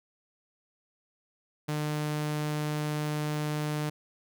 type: tone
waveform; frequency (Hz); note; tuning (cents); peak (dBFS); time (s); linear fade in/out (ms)
sawtooth; 150.6; D3; +44; -25; 1.68-3.9; 10
effects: none